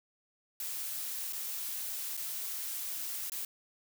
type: noise with dropouts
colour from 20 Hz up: blue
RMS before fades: -38 dBFS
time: 0.6-3.45 s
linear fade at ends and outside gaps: 2 ms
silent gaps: 1.326-1.331 / 2.169-2.174 / 3.298-3.319 s
effects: none